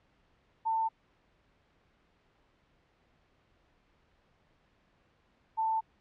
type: tone pair in turn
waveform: sine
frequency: 894 / 887.8 Hz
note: A5 / A5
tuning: +27 / +15 cents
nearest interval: unison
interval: 12 cents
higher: first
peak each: -27 dBFS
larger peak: neither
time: 0.65-0.89 / 5.57-5.81 s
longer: neither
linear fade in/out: 20 ms
effects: pink hiss -69 dBFS RMS until 6 s + low-pass 3000 Hz 12 dB/octave